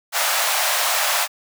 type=high-pass noise; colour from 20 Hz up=pink; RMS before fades=-20 dBFS; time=0.12-1.28 s; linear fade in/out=50 ms; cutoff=610 Hz; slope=48 dB/octave; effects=none